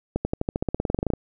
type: accelerating click train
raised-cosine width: 2 ms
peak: -10 dBFS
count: 18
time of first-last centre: 0.16-1.136 s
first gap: 90 ms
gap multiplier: 0.94
effects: none